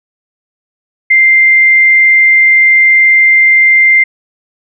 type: tone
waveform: sine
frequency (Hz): 2093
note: C7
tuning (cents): 0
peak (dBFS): -3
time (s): 1.1-4.04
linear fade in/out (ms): 10
effects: none